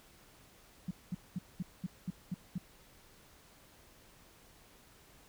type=tone bursts; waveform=sine; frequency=180 Hz; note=F#3; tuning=47 cents flat; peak=-33 dBFS; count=8; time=0.88-2.582 s; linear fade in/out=5 ms; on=29 ms; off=210 ms; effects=pink hiss -61 dBFS RMS until 5.28 s